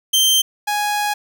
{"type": "tone pair in turn", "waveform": "sawtooth", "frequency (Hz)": [3136, 830.6], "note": ["G7", "G#5"], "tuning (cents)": [0, 0], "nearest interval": "octave + major seventh", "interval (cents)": 2300, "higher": "first", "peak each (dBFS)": [-9, -14], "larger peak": "first", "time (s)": [[0.13, 0.42], [0.67, 1.14]], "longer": "second", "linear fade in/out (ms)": 10, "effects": []}